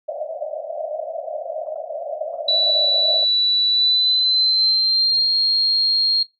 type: band-pass noise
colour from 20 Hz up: pink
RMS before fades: -28 dBFS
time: 0.08-3.25 s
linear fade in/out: 10 ms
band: 580 to 680 Hz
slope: 96 dB/octave
type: tone with pitch glide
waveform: sine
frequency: 3951 to 4235 Hz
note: B7 to C8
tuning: 0 to +20 cents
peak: -14 dBFS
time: 2.48-6.23 s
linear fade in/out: 5 ms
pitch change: +120 cents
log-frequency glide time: 3.7-5.35 s
effects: noise-tail reverb RT60 0.2 s tail -20 dB re dry + AAC 64 kbps